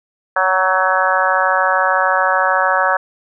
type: harmonic tone with a mistuned harmonic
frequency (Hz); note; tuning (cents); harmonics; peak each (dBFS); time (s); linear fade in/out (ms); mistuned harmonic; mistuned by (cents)
186.7; F#3; +16; 3 / 4 / 5 / 6 / 7 / 8 / 9; -20 / -20 / -20 / -20 / -20 / -20 / -20; 0.36-2.97; 5; 8; +21
effects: none